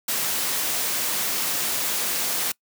white noise, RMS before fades -25 dBFS, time 0.08-2.52 s, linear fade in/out 5 ms, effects noise-tail reverb RT60 0.1 s tail -24 dB re dry + high-pass 150 Hz 12 dB/octave

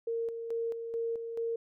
sine tone with tremolo, 460.5 Hz, A#4, 21 cents flat, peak -30 dBFS, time 0.07-1.56 s, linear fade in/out 5 ms, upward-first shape square, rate 2.3 Hz, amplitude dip 50%, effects none

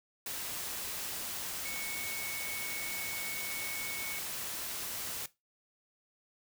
sine tone in noise, 2217 Hz, C#7, in tune, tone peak -40 dBFS, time 1.65-4.19 s, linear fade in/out 2 ms, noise white, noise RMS -39 dBFS, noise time 0.26-5.26 s, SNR -4 dB, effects noise-tail reverb RT60 0.2 s tail -17 dB re dry

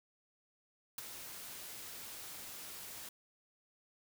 white noise with ADSR envelope, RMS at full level -38 dBFS, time 0.98-3.09 s, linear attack 5 ms, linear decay 12 ms, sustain -10 dB, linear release 4 ms, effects none

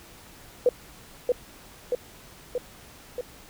sine tone with echo, 493.9 Hz, B4, in tune, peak -15 dBFS, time 0.66-0.69 s, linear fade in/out 2 ms, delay 630 ms, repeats 4, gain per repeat -3 dB, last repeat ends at 3.21 s, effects pink hiss -49 dBFS RMS until 3.49 s

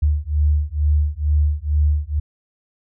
sine beating tone pair, 73.5 / 75.7 Hz, D2 / D#2, +2 / -47 cents, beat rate 2.2 Hz, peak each -18 dBFS, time 0.02-2.2 s, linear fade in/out 10 ms, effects none

